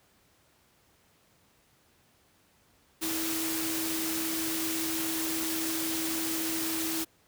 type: tone in noise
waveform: sine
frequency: 323.9 Hz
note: E4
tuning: 30 cents flat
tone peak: -33 dBFS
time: 3.01-7.05 s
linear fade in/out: 20 ms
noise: white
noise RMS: -33 dBFS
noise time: 3.01-7.05 s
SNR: -3 dB
effects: pink hiss -65 dBFS RMS until 7.27 s + high-pass 60 Hz 12 dB/octave